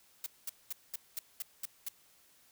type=noise bursts; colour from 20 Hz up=blue; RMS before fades=-38 dBFS; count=8; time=0.24-1.886 s; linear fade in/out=2 ms; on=22 ms; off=210 ms; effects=white hiss -65 dBFS RMS until 2.51 s